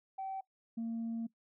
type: tone pair in turn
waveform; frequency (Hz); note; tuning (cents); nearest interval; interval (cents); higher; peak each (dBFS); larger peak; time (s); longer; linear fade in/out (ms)
sine; 770 / 228.9; G5 / A#3; -31 / -31; octave + major sixth; 2100; first; -36 / -33; second; 0.18-0.41 / 0.77-1.27; second; 10
effects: noise-tail reverb RT60 0.1 s tail -20 dB re dry + tanh soft clip ceiling -33 dBFS